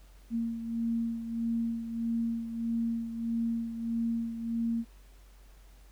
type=beating tone pair; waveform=sine; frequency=230.1 / 231.7 Hz; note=A#3 / A#3; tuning=-22 / -10 cents; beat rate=1.6 Hz; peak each=-30 / -37 dBFS; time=0.3-4.85 s; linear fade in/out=50 ms; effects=added 47 Hz sine -52 dBFS peak until 5.91 s + pink hiss -63 dBFS RMS until 5.91 s